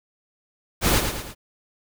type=noise with echo; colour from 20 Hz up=pink; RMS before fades=-19 dBFS; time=0.81-1.02 s; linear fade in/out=50 ms; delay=110 ms; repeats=3; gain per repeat=-6 dB; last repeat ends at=1.35 s; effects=none